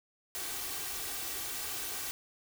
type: noise with comb filter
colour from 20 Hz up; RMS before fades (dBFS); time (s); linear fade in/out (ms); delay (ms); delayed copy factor
white; -38; 0.35-2.11; 0; 2.6; +0.6
effects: none